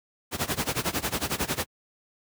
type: noise with tremolo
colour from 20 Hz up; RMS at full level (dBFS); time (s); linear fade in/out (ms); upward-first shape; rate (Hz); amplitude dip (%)
pink; -25; 0.31-1.66; 50; sine; 11; 90
effects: high-pass 80 Hz 12 dB/octave